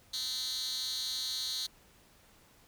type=tone with high-pass filter; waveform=10% pulse; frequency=255.9 Hz; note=C4; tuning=38 cents flat; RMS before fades=-36 dBFS; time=0.13-1.67 s; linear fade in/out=10 ms; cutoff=4200 Hz; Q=5.2; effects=pink hiss -62 dBFS RMS until 2.67 s